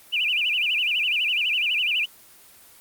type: tone with vibrato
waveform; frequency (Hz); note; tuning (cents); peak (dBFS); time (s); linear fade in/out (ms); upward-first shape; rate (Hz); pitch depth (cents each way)
sine; 2675; E7; +25; -20; 0.12-2.06; 20; sine; 12; 210
effects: white hiss -50 dBFS RMS until 2.8 s + Opus 24 kbps